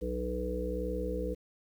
harmonic tone, 61.74 Hz, B1, in tune, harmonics 1 / 3 / 5 / 7 / 8, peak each -36 / -40 / -40 / -39 / -36 dBFS, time 0.01-1.35 s, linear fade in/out 20 ms, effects 10-bit

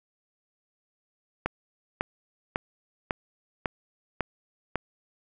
click train, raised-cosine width 0.5 ms, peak -11 dBFS, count 7, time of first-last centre 1.46-4.757 s, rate 1.82 Hz, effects none

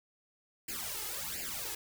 white noise with flanger, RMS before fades -39 dBFS, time 0.68-1.75 s, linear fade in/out 5 ms, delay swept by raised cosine 0.41 to 2.41 ms, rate 1.4 Hz, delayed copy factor +1, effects none

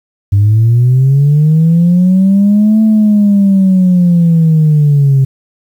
sine linear two-way sweep, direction up then down, 98 to 220 to 132.9 Hz, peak -3 dBFS, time 0.32-5.25 s, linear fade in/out 10 ms, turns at 2.82 s, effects tanh soft clip ceiling -2 dBFS + 7-bit

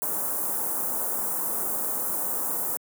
white band-stop noise, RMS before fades -28 dBFS, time 0.02-2.77 s, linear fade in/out 0 ms, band 1200 to 9000 Hz, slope 24 dB/octave, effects high-pass 200 Hz 12 dB/octave

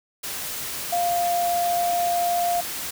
sine tone in noise, 698.5 Hz, F5, in tune, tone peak -20 dBFS, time 0.92-2.61 s, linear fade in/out 10 ms, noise white, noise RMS -31 dBFS, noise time 0.23-2.91 s, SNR +8 dB, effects none

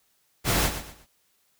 pink noise with echo, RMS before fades -23 dBFS, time 0.44-0.71 s, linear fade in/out 50 ms, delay 120 ms, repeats 3, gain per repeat -10 dB, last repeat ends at 1.07 s, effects white hiss -68 dBFS RMS until 1.59 s

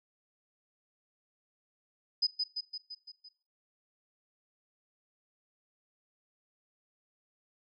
sine tone with echo, 4999 Hz, D#8, 7 cents sharp, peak -24 dBFS, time 2.22-2.27 s, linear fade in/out 10 ms, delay 170 ms, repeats 6, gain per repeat -4 dB, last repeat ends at 3.29 s, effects noise-tail reverb RT60 0.5 s tail -20 dB re dry

